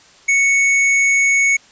square tone, 2217 Hz, C#7, in tune, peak -12 dBFS, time 0.28-1.57 s, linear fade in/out 10 ms, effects white hiss -47 dBFS RMS until 1.71 s + resampled to 16000 Hz

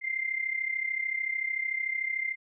sine tone with amplitude modulation, 2093 Hz, C7, in tune, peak -25 dBFS, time 0.01-2.36 s, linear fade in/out 50 ms, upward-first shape sine, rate 33.5 Hz, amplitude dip 75%, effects none

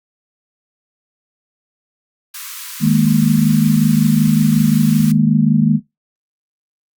white high-pass noise, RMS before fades -30 dBFS, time 2.34-5.12 s, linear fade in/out 5 ms, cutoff 1000 Hz, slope 96 dB/octave
sine chord, D# suspended fourth, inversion none, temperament equal, 155.56 / 207.7 / 233.1 Hz, D#3 / G#3 / A#3, 0 / 0 / 0 cents, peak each -14 dBFS, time 2.8-5.8 s, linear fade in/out 50 ms
effects noise-tail reverb RT60 0.2 s tail -19 dB re dry + Opus 48 kbps

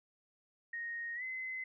sine tone with pitch glide, 1864.7 to 2045 Hz, A#6 to C7, 0 to -40 cents, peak -38 dBFS, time 0.73-1.64 s, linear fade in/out 5 ms, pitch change +160 cents, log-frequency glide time 1.15-1.23 s, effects none

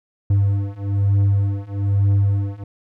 triangle beating tone pair, 99.2 / 100.3 Hz, G2 / G2, +21 / +40 cents, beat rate 1.1 Hz, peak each -17 / -16 dBFS, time 0.3-2.64 s, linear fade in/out 5 ms, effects none

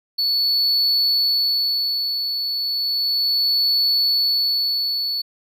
triangle tone with tremolo, 4435 Hz, C#8, in tune, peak -14 dBFS, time 0.18-5.22 s, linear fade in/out 10 ms, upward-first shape sine, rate 0.34 Hz, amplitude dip 50%, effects none

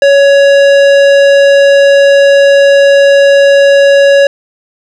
sine tone with tanh clipping, 559 Hz, C#5, 14 cents sharp, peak -4 dBFS, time 0.02-4.27 s, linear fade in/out 2 ms, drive 16 dB, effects none

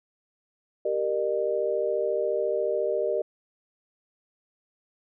sine chord, Eb major, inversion first, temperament equal with one note detuned, 392 / 466.2 / 606.6 Hz, G4 / Bb4 / Eb5, 0 / 0 / -44 cents, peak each -29 / -28 / -27 dBFS, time 0.85-3.22 s, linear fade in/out 5 ms, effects none

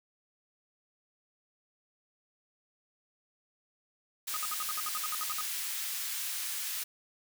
white high-pass noise, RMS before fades -36 dBFS, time 4.27-6.84 s, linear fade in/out 10 ms, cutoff 1600 Hz, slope 12 dB/octave
sine tone bursts, 1244.5 Hz, D#6, in tune, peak -34 dBFS, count 13, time 4.34-5.409 s, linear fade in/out 0 ms, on 25 ms, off 62 ms
effects none

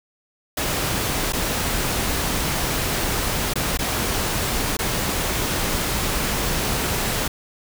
pink noise with dropouts, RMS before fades -23 dBFS, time 0.57-7.28 s, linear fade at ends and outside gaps 5 ms, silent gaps 1.324-1.332 / 3.537-3.556 / 3.774-3.789 / 4.77-4.789 s, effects none

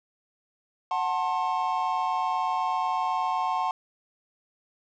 triangle chord, F# diminished, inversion none, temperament just, 740 / 888 / 1065.6 Hz, F#5 / A5 / C6, 0 / +16 / +31 cents, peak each -27 dBFS, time 0.91-3.71 s, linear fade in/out 2 ms, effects resampled to 16000 Hz + 9-bit

